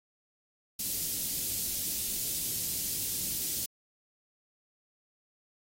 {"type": "band-stop noise", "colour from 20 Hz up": "white", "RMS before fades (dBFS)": -33, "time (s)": [0.79, 3.66], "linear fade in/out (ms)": 5, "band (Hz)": [280, 4500], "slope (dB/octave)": 12, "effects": ["AAC 48 kbps"]}